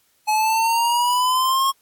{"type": "exponential sweep", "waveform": "square", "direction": "up", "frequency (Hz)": [850, 1089], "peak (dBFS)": -17, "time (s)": [0.27, 1.72], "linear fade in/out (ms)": 20, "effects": ["white hiss -62 dBFS RMS until 1.81 s", "AAC 64 kbps"]}